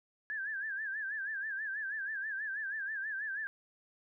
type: tone with vibrato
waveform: sine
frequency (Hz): 1661.2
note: G#6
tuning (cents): 0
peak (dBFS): -35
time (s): 0.3-3.47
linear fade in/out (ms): 0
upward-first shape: sine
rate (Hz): 6.2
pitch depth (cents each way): 120
effects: none